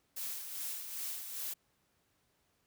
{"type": "noise with tremolo", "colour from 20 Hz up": "blue", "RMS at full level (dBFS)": -39, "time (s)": [0.16, 1.54], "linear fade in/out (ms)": 10, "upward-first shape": "sine", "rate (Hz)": 2.5, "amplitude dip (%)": 50, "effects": ["pink hiss -75 dBFS RMS until 2.66 s", "high-pass 60 Hz 12 dB/octave"]}